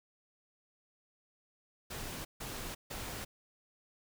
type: noise bursts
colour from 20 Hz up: pink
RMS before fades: -42 dBFS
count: 3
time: 1.9-3.25 s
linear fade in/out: 10 ms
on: 350 ms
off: 150 ms
effects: none